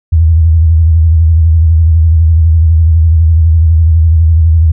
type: tone with vibrato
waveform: sine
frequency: 81 Hz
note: E2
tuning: 30 cents flat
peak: -3 dBFS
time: 0.12-4.72 s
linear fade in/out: 10 ms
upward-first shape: square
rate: 12 Hz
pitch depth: 61 cents each way
effects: none

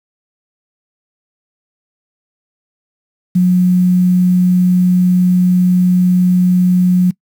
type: tone with quantisation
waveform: sine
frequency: 181 Hz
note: F#3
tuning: 38 cents flat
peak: -7 dBFS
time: 3.35-7.11 s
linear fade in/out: 10 ms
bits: 6
effects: noise-tail reverb RT60 0.1 s tail -23 dB re dry

